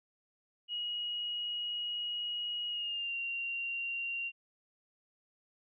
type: tone with pitch glide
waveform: sine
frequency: 2896 to 2764 Hz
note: F#7 to F7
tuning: -38 to -19 cents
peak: -34 dBFS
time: 0.68-4.32 s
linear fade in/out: 50 ms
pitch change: -81 cents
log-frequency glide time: 2.69-3.15 s
effects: none